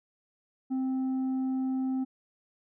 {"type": "tone with tanh clipping", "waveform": "sine", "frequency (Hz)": 261.6, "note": "C4", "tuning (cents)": 0, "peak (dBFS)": -28, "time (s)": [0.7, 2.05], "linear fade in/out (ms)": 20, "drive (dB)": 4, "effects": []}